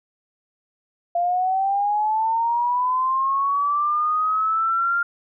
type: linear sweep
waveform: sine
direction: up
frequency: 688 to 1402 Hz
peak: -18 dBFS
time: 1.15-5.03 s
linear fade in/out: 5 ms
effects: none